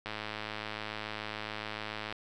click train, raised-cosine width 0.3 ms, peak -21 dBFS, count 222, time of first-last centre 0.06-2.125 s, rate 107 Hz, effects none

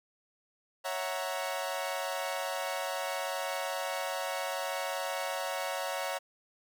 sawtooth chord, F# dominant seventh, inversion second, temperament equal, 554.4 / 659.3 / 740 / 932.3 Hz, C#5 / E5 / F#5 / A#5, 0 / 0 / 0 / 0 cents, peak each -33 / -35 / -35 / -36 dBFS, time 0.84-6.19 s, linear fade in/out 20 ms, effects none

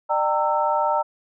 sine tone cluster, 601 / 781 / 917 / 1323 Hz, D5 / G5 / A#5 / E6, +40 / -7 / -29 / +6 cents, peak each -24 / -26 / -21 / -27 dBFS, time 0.09-1.03 s, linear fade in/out 20 ms, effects none

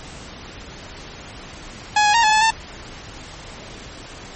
sawtooth tone with pitch steps, 841 / 834 / 928 / 859 / 865 / 894 Hz, G#5 / G#5 / A#5 / A5 / A5 / A5, +22 / +7 / -8 / -42 / -30 / +27 cents, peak -9 dBFS, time 1.96-2.506 s, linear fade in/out 5 ms, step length 91 ms, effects pink hiss -37 dBFS RMS until 4.35 s + MP3 32 kbps

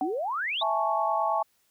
sine exponential sweep, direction up, 264.6 to 3951 Hz, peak -27 dBFS, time 0.01-0.63 s, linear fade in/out 10 ms
sine tone with exponential decay, 753 Hz, F#5, 30 cents sharp, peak -24 dBFS, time 0.01-0.27 s, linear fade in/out 1 ms, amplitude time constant 55 ms
sine chord, A major seventh, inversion second, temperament equal, 659.3 / 830.6 / 880 / 1108.7 Hz, E5 / G#5 / A5 / C#6, 0 / 0 / 0 / 0 cents, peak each -29 dBFS, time 0.61-1.43 s, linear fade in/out 10 ms
effects white hiss -69 dBFS RMS until 1.7 s

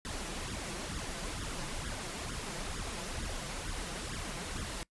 pink noise with flanger, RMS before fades -39 dBFS, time 0.05-4.83 s, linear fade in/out 0 ms, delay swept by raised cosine 0.57 to 5.97 ms, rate 2.2 Hz, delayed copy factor +0.75, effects noise-tail reverb RT60 0.1 s tail -23 dB re dry + resampled to 24000 Hz

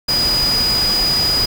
sine tone in noise, 4933 Hz, D#8, 16 cents flat, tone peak -14 dBFS, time 0.08-1.46 s, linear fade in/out 10 ms, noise pink, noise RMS -23 dBFS, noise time 0.08-1.46 s, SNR +6 dB, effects none

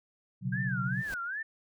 sine chord, B suspended second, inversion none, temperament just, 123.47 / 138.9 / 185.21 Hz, B2 / C#3 / F#3, 0 / +4 / +2 cents, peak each -34 / -35 / -34 dBFS, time 0.41-1.04 s, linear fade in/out 50 ms
sine tone with vibrato, 1568 Hz, G6, in tune, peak -33 dBFS, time 0.52-1.43 s, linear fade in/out 10 ms, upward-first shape sine, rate 2.5 Hz, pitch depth 230 cents each way
pink noise with exponential growth, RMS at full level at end -41 dBFS, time 0.85-1.14 s, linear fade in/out 0 ms, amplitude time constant 62 ms
effects none

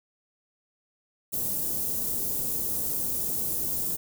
white band-stop noise, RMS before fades -29 dBFS, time 1.32-3.97 s, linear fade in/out 20 ms, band 400 to 11000 Hz, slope 12 dB/octave, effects none

